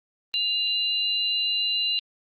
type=tone pair together; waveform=sine; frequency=2809 / 3999 Hz; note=F7 / B7; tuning=+9 / +21 cents; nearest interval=tritone; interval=612 cents; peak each=-25 dBFS; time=0.34-1.99 s; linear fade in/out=0 ms; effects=Opus 32 kbps